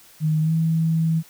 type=tone with pitch glide; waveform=sine; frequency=155.56 to 162.17 Hz; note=D#3 to E3; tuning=0 to -28 cents; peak=-17 dBFS; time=0.2-1.23 s; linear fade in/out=50 ms; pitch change=+72 cents; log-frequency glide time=0.41-0.53 s; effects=white hiss -50 dBFS RMS until 1.29 s